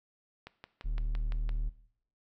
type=click train; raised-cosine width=0.3 ms; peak=-28 dBFS; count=7; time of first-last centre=0.47-1.492 s; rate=5.87 Hz
type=tone; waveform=triangle; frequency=38 Hz; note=D#1; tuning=40 cents flat; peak=-28 dBFS; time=0.84-1.7 s; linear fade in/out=20 ms
effects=noise-tail reverb RT60 0.7 s tail -17 dB re dry